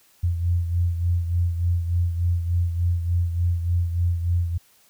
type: beating tone pair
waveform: sine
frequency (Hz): 86.2 / 89.6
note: F2 / F2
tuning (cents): -22 / +45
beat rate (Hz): 3.4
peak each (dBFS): -20 / -28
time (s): 0.23-4.58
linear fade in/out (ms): 10
effects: white hiss -58 dBFS RMS until 4.89 s